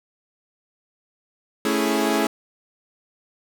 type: chord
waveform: sawtooth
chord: A major seventh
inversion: none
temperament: equal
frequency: 220 / 277.2 / 329.6 / 415.3 Hz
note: A3 / C#4 / E4 / G#4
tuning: 0 / 0 / 0 / 0 cents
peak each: -21 dBFS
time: 1.65-2.27 s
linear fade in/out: 2 ms
effects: none